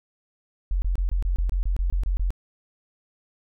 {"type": "tone bursts", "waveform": "sine", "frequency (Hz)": 44.57, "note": "F1", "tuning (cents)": 36, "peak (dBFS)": -20, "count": 12, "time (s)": [0.71, 2.305], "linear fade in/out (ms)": 0, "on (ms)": 110, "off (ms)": 25, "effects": []}